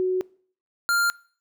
sine / square tone pair in turn, 370 / 1396.9 Hz, F#4 / F6, 0 / 0 cents, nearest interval octave + major seventh, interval 2300 cents, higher second, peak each -20 dBFS, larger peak neither, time 0-0.21 / 0.89-1.1 s, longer neither, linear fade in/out 0 ms, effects noise-tail reverb RT60 0.5 s tail -23 dB re dry

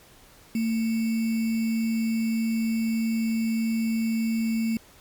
sine tone with sample-and-hold, 225.4 Hz, A3, 42 cents sharp, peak -22 dBFS, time 0.55-4.77 s, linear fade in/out 2 ms, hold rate 2450 Hz, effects pink hiss -53 dBFS RMS until 5 s + MP3 96 kbps

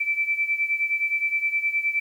sine beating tone pair, 2323 / 2332.6 Hz, D7 / D7, -20 / -12 cents, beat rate 9.6 Hz, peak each -23 / -27 dBFS, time 0-2 s, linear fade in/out 10 ms, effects 9-bit

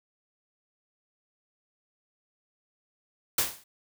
white noise with exponential decay, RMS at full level -21 dBFS, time 3.38-3.64 s, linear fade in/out 5 ms, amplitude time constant 56 ms, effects none

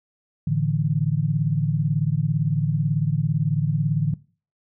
sine chord, A suspended fourth, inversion none, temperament equal, 110 / 146.83 / 164.81 Hz, A2 / D3 / E3, 0 / 0 / 0 cents, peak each -26 / -21 / -25 dBFS, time 0.47-4.14 s, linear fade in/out 5 ms, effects noise-tail reverb RT60 0.4 s tail -21 dB re dry

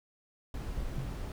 brown noise, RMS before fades -37 dBFS, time 0.54-1.32 s, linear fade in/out 2 ms
sine tone with exponential decay, 131.6 Hz, C3, 10 cents sharp, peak -28 dBFS, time 0.98-1.21 s, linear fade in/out 2 ms, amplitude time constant 49 ms
effects none

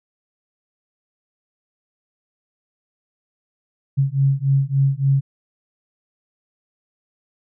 sine beating tone pair, 135.4 / 138.9 Hz, C#3 / C#3, -40 / +4 cents, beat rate 3.5 Hz, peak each -18 dBFS, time 3.97-5.21 s, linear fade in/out 20 ms, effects none

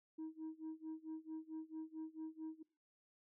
sine tone with tremolo, 317.2 Hz, D#4, 33 cents sharp, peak -40 dBFS, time 0.18-2.63 s, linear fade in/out 10 ms, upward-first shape sine, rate 4.5 Hz, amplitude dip 95%, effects noise-tail reverb RT60 0.4 s tail -24 dB re dry + tanh soft clip ceiling -42 dBFS

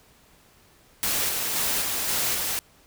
white noise with tremolo, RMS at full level -25 dBFS, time 1.03-2.59 s, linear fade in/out 0 ms, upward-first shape square, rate 1.9 Hz, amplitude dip 25%, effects pink hiss -57 dBFS RMS until 2.86 s

